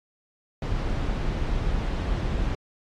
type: noise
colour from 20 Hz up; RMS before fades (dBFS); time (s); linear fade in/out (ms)
brown; -26; 0.62-2.55; 2
effects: low-pass 5000 Hz 12 dB/octave + AAC 48 kbps